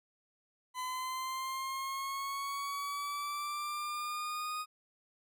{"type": "linear sweep", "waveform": "40% pulse", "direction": "up", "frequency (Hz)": [1009, 1244.5], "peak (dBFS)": -35, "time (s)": [0.74, 4.66], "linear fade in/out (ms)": 50, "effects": []}